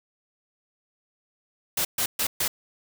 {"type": "noise bursts", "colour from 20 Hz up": "white", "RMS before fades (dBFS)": -25, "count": 4, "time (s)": [1.77, 2.48], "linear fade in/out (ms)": 5, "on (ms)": 80, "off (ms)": 130, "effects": []}